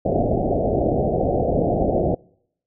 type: low-pass noise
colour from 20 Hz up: white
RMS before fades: -20 dBFS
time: 0.05-2.15 s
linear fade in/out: 10 ms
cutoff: 740 Hz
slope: 96 dB/octave
effects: noise-tail reverb RT60 0.7 s tail -26 dB re dry